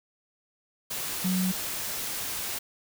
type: tone in noise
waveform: sine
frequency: 185.2 Hz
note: F#3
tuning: 2 cents sharp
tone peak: -24 dBFS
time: 1.24-1.52 s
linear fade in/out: 10 ms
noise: white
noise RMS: -33 dBFS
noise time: 0.9-2.59 s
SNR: +6 dB
effects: none